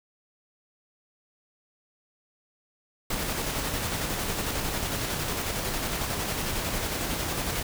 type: noise with tremolo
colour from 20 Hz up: pink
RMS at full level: -29 dBFS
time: 3.1-7.63 s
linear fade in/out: 5 ms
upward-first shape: square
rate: 11 Hz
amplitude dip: 25%
effects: none